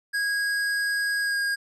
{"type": "tone with pitch glide", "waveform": "square", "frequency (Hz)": [1645, 1627], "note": ["G#6", "G#6"], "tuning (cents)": [-17, -36], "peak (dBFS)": -24, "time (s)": [0.13, 1.56], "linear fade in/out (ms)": 20, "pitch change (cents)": -19, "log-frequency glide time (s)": [1.21, 1.37], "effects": ["low-pass 10000 Hz 12 dB/octave"]}